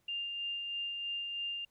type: tone with tremolo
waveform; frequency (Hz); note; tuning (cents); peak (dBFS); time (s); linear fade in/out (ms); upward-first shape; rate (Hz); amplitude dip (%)
sine; 2800; F7; +4; -34; 0.08-1.65; 5; sine; 3.1; 30
effects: pink hiss -75 dBFS RMS until 1.7 s